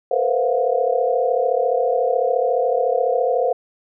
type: tone cluster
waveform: sine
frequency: 452.4 / 487.9 / 522 / 676 / 715 Hz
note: A4 / B4 / C5 / E5 / F5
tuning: +48 / -21 / -4 / +43 / +41 cents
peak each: -26 / -21 / -20 / -26 / -23 dBFS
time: 0.11-3.53 s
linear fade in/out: 5 ms
effects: none